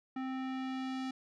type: tone with low-pass filter sweep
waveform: square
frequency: 261.6 Hz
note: C4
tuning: in tune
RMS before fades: -38 dBFS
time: 0.16-1.11 s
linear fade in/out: 5 ms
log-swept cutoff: 1900 to 5000 Hz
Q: 1
effects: none